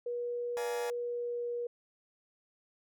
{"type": "tone with pitch glide", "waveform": "sine", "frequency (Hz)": [481.9, 478.8], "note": ["B4", "A#4"], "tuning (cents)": [-43, 46], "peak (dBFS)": -33, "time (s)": [0.06, 1.67], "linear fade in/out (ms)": 5, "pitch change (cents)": -11, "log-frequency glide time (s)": [0.9, 1.49]}
{"type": "chord", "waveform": "sawtooth", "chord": "Bb dominant seventh", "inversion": "first", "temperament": "just", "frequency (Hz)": [582.7, 699.2, 839.1, 932.3], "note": ["D5", "F5", "Ab5", "Bb5"], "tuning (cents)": [-14, 2, 18, 0], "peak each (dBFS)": [-41, -40, -38, -42], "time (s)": [0.57, 0.9], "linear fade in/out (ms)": 0}
{"effects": []}